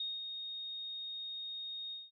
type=tone with ADSR envelope; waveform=sine; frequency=3717 Hz; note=A#7; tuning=6 cents flat; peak=-35 dBFS; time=0-2.11 s; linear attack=4 ms; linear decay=200 ms; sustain=-5 dB; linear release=190 ms; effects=none